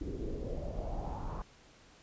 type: noise with low-pass filter sweep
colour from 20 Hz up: brown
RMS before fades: -38 dBFS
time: 0.01-1.42 s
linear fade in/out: 2 ms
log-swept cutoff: 340 to 1100 Hz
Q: 4.7
effects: pink hiss -60 dBFS RMS until 2.02 s + resampled to 16000 Hz